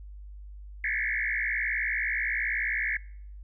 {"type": "tone with frequency modulation", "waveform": "sine", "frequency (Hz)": 1943, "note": "B6", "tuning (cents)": -29, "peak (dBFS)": -26, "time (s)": [0.84, 2.97], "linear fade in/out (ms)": 2, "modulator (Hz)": 59.5, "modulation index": 4.9, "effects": ["noise-tail reverb RT60 0.7 s tail -26 dB re dry", "added 50 Hz sine -41 dBFS peak until 3.43 s"]}